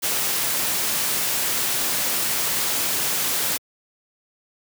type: noise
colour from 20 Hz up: white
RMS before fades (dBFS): -23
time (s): 0.02-3.58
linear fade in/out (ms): 20
effects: high-pass 100 Hz 12 dB/octave